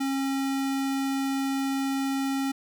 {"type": "tone", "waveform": "square", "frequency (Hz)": 271.5, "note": "C#4", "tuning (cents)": -36, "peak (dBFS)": -26, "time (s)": [0, 2.52], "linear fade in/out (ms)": 10, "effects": []}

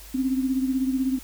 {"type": "beating tone pair", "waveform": "sine", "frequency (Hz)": [260.7, 276.7], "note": ["C4", "C#4"], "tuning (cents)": [-6, -3], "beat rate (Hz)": 16, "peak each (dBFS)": [-22, -29], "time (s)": [0.14, 1.19], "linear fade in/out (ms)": 10, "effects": ["added 50 Hz sine -44 dBFS peak until 1.23 s", "white hiss -46 dBFS RMS until 1.23 s"]}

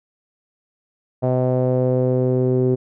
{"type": "tone with low-pass filter sweep", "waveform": "sawtooth", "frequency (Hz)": 127.4, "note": "C3", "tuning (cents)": -46, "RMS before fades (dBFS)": -18, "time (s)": [1.22, 2.76], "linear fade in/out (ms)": 20, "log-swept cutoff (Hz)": [640, 390], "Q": 4, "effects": []}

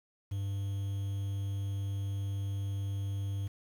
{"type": "tone with quantisation", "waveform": "triangle", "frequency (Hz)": 99, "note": "G2", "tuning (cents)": 18, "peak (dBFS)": -30, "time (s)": [0.31, 3.48], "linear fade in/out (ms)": 10, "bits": 9, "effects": []}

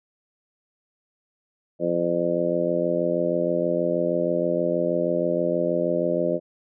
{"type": "harmonic tone", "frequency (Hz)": 86.3, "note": "F2", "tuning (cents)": -20, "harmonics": [2, 3, 4, 5, 6, 7], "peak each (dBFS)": [-30, -31, -27, -32, -26, -25], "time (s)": [1.79, 6.4], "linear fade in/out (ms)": 50, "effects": []}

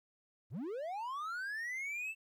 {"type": "linear sweep", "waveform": "triangle", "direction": "up", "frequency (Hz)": [83.2, 2683], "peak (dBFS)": -36, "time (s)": [0.5, 2.15], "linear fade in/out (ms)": 50, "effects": ["13-bit"]}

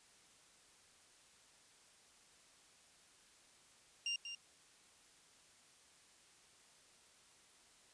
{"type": "tone with echo", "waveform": "30% pulse", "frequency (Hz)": 2794, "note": "F7", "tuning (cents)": 0, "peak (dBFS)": -34, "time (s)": [4.06, 4.16], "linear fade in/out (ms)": 2, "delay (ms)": 190, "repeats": 1, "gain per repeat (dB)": -8, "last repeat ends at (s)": 4.35, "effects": ["white hiss -66 dBFS RMS until 7.93 s", "resampled to 22050 Hz"]}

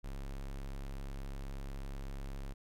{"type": "tone", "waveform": "square", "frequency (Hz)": 34.1, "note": "C#1", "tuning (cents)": -28, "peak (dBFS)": -40, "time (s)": [0.03, 2.54], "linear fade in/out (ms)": 20, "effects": ["AAC 64 kbps"]}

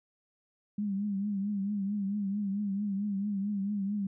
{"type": "tone with vibrato", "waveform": "sine", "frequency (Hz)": 201.3, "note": "G3", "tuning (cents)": 46, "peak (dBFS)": -29, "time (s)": [0.78, 4.07], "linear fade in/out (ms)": 5, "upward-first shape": "triangle", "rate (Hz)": 4.5, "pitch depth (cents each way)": 86, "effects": []}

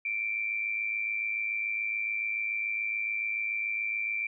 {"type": "tone with amplitude modulation", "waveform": "sine", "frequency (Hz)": 2349, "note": "D7", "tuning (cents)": 0, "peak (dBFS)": -26, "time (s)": [0.05, 4.27], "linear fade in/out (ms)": 5, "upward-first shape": "sine", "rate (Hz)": 107, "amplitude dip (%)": 60, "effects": []}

